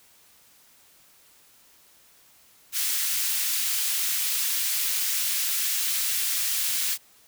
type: high-pass noise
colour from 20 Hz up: white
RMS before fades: -26 dBFS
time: 2.72-6.98 s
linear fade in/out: 50 ms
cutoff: 2100 Hz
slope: 12 dB/octave
effects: white hiss -57 dBFS RMS until 7.27 s